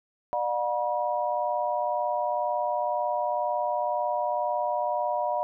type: tone cluster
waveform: sine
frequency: 599 / 721 / 963 Hz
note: D5 / F#5 / B5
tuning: +34 / -45 / -44 cents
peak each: -29 dBFS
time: 0.33-5.43 s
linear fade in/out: 0 ms
effects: none